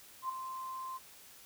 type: tone with ADSR envelope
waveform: sine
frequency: 1044 Hz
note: C6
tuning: 4 cents flat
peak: -31 dBFS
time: 0.22-0.99 s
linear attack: 74 ms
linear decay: 4 ms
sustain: -8 dB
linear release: 29 ms
effects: white hiss -56 dBFS RMS until 1.45 s